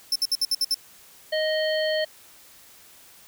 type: tone bursts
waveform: 40% pulse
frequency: 5320 Hz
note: E8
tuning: 15 cents sharp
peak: -19 dBFS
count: 7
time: 0.12-0.744 s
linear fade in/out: 2 ms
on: 36 ms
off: 62 ms
type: harmonic tone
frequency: 623 Hz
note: D#5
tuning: 2 cents sharp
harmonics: 1 / 3 / 5 / 7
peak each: -23 / -30 / -32 / -33 dBFS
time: 1.32-2.05 s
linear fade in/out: 10 ms
effects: white hiss -51 dBFS RMS until 3.27 s